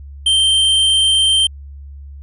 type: tone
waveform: square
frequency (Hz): 3136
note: G7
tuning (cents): 0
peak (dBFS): -11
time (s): 0.26-1.47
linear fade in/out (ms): 5
effects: added 70 Hz sine -31 dBFS peak until 2.22 s + resampled to 24000 Hz